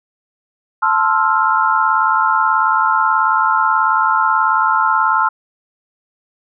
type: chord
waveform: sine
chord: F major seventh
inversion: first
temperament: equal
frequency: 880 / 1046.5 / 1318.5 / 1396.9 Hz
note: A5 / C6 / E6 / F6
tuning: 0 / 0 / 0 / 0 cents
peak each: -17 dBFS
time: 0.82-5.29 s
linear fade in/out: 10 ms
effects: none